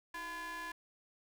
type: ring-modulated tone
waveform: 45% pulse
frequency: 347.9 Hz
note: F4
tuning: 7 cents flat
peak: -38 dBFS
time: 0.14-0.72 s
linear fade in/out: 5 ms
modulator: 1360 Hz
effects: none